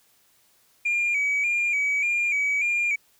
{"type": "tone with vibrato", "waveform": "sine", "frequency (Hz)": 2339, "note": "D7", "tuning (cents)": -8, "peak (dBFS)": -19, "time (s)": [0.85, 2.96], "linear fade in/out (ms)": 10, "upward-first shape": "square", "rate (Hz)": 1.7, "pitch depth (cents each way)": 48, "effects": ["tanh soft clip ceiling -19 dBFS", "white hiss -62 dBFS RMS until 3.19 s"]}